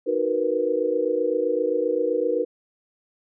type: chord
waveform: sine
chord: B major seventh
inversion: first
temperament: equal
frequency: 311.1 / 370 / 466.2 / 493.9 Hz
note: D#4 / F#4 / A#4 / B4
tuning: 0 / 0 / 0 / 0 cents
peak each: -29 / -29 / -24 / -24 dBFS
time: 0.06-2.45 s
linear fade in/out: 20 ms
effects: none